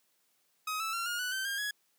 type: tone with pitch steps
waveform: sawtooth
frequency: 1263 / 1315.1 / 1369.4 / 1425.9 / 1484.7 / 1546 / 1609.8 / 1676.2 Hz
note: D#6 / E6 / F6 / F6 / F#6 / G6 / G6 / G#6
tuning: +26 / -4 / -34 / +36 / +6 / -24 / +46 / +16 cents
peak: -29 dBFS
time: 0.67-1.71 s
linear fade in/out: 5 ms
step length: 130 ms
effects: white hiss -73 dBFS RMS until 1.98 s + high-pass 150 Hz 12 dB/octave